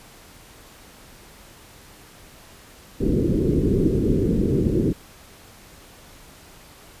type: low-pass noise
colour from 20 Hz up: white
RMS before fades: -20 dBFS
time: 3-4.93 s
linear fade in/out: 10 ms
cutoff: 420 Hz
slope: 48 dB/octave
effects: pink hiss -47 dBFS RMS until 7 s + resampled to 32000 Hz